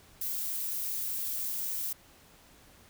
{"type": "noise", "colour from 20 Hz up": "violet", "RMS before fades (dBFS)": -34, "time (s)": [0.21, 1.93], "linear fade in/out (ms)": 5, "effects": ["pink hiss -58 dBFS RMS until 2.89 s"]}